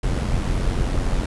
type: noise with amplitude modulation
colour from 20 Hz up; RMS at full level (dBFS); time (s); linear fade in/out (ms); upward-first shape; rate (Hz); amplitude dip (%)
brown; -19; 0.03-1.26; 5; sine; 90; 50
effects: resampled to 24000 Hz